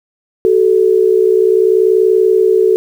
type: tone pair together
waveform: sine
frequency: 376.3 / 436.9 Hz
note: F#4 / A4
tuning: +29 / -12 cents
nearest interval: minor third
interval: 259 cents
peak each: -10 dBFS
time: 0.45-2.76 s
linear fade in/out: 0 ms
effects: 7-bit